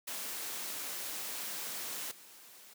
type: noise with level steps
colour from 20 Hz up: white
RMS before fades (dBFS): -40 / -55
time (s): 0.07-2.74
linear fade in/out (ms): 10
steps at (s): 2.11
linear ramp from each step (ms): 5
effects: high-pass 200 Hz 12 dB/octave